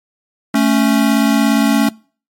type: tone pair together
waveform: square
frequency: 220.1 / 277.3 Hz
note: A3 / C#4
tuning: +1 / +1 cents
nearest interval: major third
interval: 400 cents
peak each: -14 dBFS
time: 0.54-1.89 s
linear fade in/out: 5 ms
effects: noise-tail reverb RT60 0.4 s tail -24 dB re dry + MP3 64 kbps